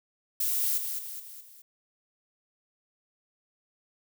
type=noise with echo; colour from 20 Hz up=violet; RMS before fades=-28 dBFS; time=0.4-0.78 s; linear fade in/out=5 ms; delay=210 ms; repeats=4; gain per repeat=-6 dB; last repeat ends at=1.62 s; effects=none